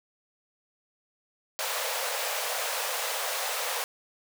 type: high-pass noise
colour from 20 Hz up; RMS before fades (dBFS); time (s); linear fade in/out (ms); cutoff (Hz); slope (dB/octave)
pink; -31; 1.59-3.84; 0; 460; 96
effects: none